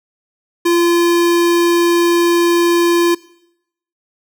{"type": "tone", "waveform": "square", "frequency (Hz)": 343.6, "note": "F4", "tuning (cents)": -28, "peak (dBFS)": -11, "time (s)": [0.65, 3.15], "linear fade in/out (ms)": 10, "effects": ["noise-tail reverb RT60 0.8 s tail -21 dB re dry"]}